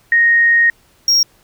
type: tone pair in turn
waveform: sine / triangle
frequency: 1864.7 / 5588 Hz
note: A#6 / F8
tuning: 0 / 0 cents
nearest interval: octave + perfect fifth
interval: 1900 cents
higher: second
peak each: -8 dBFS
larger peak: neither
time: 0.12-0.7 / 1.08-1.23 s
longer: first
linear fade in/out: 2 ms
effects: pink hiss -53 dBFS RMS until 1.43 s